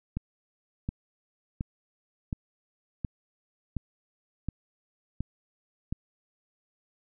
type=click train; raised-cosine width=5 ms; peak=-18 dBFS; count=9; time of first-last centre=0.17-5.925 s; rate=1.39 Hz; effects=none